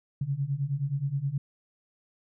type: beating tone pair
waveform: sine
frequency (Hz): 134.1 / 143.6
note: C3 / D3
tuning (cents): +43 / -39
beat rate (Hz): 9.5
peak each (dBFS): -31 / -29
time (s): 0.21-1.38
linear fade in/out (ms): 5
effects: none